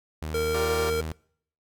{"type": "tone with pitch glide", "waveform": "sawtooth", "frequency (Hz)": [77.9, 79.03], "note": ["D#2", "D#2"], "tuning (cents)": [3, 28], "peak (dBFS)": -27, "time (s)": [0.22, 1.12], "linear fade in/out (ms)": 0, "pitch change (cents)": 25, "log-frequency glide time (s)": [0.41, 0.54]}
{"type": "tone", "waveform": "square", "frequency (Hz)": 460, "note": "A#4", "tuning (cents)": -23, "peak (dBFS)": -25, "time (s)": [0.34, 1.01], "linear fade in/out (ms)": 5}
{"type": "chord", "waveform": "20% pulse", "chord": "G minor seventh", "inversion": "third", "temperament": "just", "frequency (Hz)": [352.8, 392, 470.4, 588], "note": ["F4", "G4", "Bb4", "D5"], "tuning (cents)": [18, 0, 16, 2], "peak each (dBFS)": -31, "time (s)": [0.54, 0.9], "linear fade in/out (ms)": 5}
{"effects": ["noise-tail reverb RT60 0.6 s tail -23 dB re dry"]}